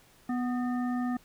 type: harmonic tone with a mistuned harmonic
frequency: 246.9 Hz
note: B3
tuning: in tune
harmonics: 1 / 3 / 5 / 7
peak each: -28 / -38 / -42 / -45 dBFS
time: 0.29-1.17 s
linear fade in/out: 5 ms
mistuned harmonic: 7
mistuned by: +78 cents
effects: pink hiss -60 dBFS RMS until 1.24 s